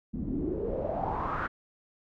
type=noise with low-pass filter sweep; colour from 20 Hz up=pink; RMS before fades=-32 dBFS; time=0.13-1.48 s; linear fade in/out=20 ms; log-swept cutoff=210 to 1500 Hz; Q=6.5; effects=none